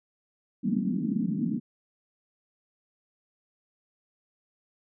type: band-pass noise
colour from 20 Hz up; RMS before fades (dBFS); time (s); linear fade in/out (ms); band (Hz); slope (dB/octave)
white; -28; 0.63-1.6; 20; 170 to 260; 48
effects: none